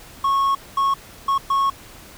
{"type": "tone bursts at uneven times", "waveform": "triangle", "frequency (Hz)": 1098, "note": "C#6", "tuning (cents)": -17, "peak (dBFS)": -14, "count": 4, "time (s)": [[0.24, 0.55], [0.77, 0.94], [1.28, 1.38], [1.5, 1.7]], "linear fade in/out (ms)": 5, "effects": ["pink hiss -43 dBFS RMS until 2.17 s"]}